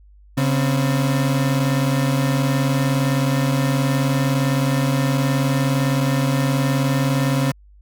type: tone pair together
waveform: 35% pulse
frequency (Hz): 138.59 / 257.9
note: C#3 / C4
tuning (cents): 0 / -25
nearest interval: major seventh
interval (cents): 1075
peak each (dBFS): -16 / -21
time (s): 0.37-7.52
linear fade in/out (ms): 10
effects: added 50 Hz sine -45 dBFS peak until 7.81 s